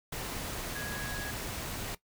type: tone in noise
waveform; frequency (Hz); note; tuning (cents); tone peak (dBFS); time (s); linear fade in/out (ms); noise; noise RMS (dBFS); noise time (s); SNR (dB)
sine; 1661.2; G#6; 0; -39; 0.75-1.31; 5; pink; -38; 0.12-1.95; -4
effects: noise-tail reverb RT60 0.1 s tail -17 dB re dry